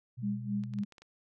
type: tone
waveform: sine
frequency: 123.2 Hz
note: B2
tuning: 4 cents flat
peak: -38 dBFS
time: 0.17-0.82 s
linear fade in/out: 20 ms
type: tone with tremolo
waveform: sine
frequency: 203.1 Hz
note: G#3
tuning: 38 cents flat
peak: -29 dBFS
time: 0.22-0.85 s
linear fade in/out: 20 ms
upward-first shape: sine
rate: 3.7 Hz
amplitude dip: 85%
type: clicks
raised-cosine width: 0.2 ms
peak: -36 dBFS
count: 7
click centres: 0.637 / 0.737 / 0.787 / 0.835 / 0.923 / 0.982 / 1.02 s
effects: none